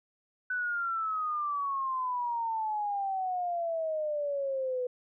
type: exponential sweep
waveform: sine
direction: down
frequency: 1506 to 493.9 Hz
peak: -29 dBFS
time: 0.5-4.87 s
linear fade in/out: 5 ms
effects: none